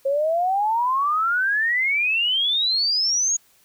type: exponential sweep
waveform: sine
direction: up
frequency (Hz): 535 to 6770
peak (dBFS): -18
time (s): 0.05-3.37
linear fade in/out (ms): 10
effects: white hiss -58 dBFS RMS until 3.64 s